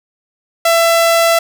sawtooth tone, 669 Hz, E5, 25 cents sharp, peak -5 dBFS, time 0.65-1.39 s, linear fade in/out 5 ms, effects none

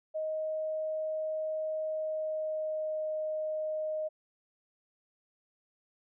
sine tone with pitch glide, 626 to 621 Hz, D#5 to D#5, +10 to -3 cents, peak -31 dBFS, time 0.14-4.09 s, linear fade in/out 20 ms, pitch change -13 cents, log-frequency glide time 1.83-3.08 s, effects none

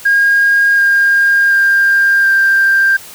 sine tone with pitch steps, 1625 / 1611 / 1597.1 / 1583.3 Hz, G#6 / G6 / G6 / G6, -38 / +47 / +32 / +17 cents, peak -6 dBFS, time 0.05-2.97 s, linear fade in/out 10 ms, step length 730 ms, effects tanh soft clip ceiling -3 dBFS + white hiss -34 dBFS RMS until 3.14 s

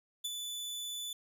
sawtooth tone with ADSR envelope, 3484 Hz, A7, 18 cents flat, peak -30 dBFS, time 0.24-1.13 s, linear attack 11 ms, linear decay 32 ms, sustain -5 dB, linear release 3 ms, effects none

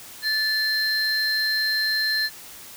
triangle tone pair together, 1746 / 4153 Hz, A6 / C8, -14 / -14 cents, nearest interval octave + minor third, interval 1500 cents, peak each -22 dBFS, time 0.22-2.3 s, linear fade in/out 50 ms, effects white hiss -42 dBFS RMS until 2.76 s

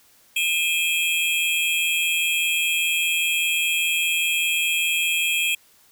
square tone cluster, 2431 / 2596 / 3251 Hz, D#7 / E7 / G#7, -41 / -27 / -38 cents, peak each -25 dBFS, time 0.36-5.55 s, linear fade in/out 5 ms, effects white hiss -56 dBFS RMS until 5.91 s

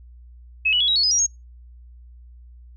sine tone with pitch steps, 2579 / 2945 / 3364 / 3842 / 4388 / 5011 / 5723 / 6536 Hz, E7 / F#7 / G#7 / B7 / C#8 / D#8 / F8 / G#8, -39 / -9 / +22 / -48 / -18 / +11 / +41 / -29 cents, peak -16 dBFS, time 0.65-1.266 s, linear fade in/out 10 ms, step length 77 ms, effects noise-tail reverb RT60 0.2 s tail -25 dB re dry + added 60 Hz sine -42 dBFS peak until 2.76 s

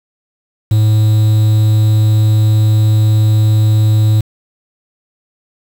triangle tone with quantisation, 107.9 Hz, A2, 33 cents flat, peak -5 dBFS, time 0.71-4.21 s, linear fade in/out 5 ms, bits 5, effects none

